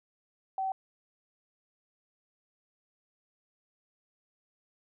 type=tone; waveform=sine; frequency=766 Hz; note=G5; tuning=40 cents flat; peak=-29 dBFS; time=0.58-0.72 s; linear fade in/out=2 ms; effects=none